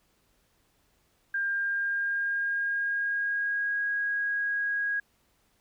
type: tone with pitch glide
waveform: sine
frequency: 1600 to 1645 Hz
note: G6 to G#6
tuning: +35 to -17 cents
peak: -26 dBFS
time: 1.34-5 s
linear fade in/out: 5 ms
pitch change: +48 cents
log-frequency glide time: 1.48-3.85 s
effects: pink hiss -69 dBFS RMS until 5.6 s